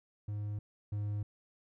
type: tone pair in turn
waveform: triangle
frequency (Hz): 104 / 103.63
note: G#2 / G#2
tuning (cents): +3 / -3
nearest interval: unison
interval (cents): 6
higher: first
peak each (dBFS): -33 / -31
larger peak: second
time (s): 0.28-0.59 / 0.92-1.23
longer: neither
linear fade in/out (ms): 5
effects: none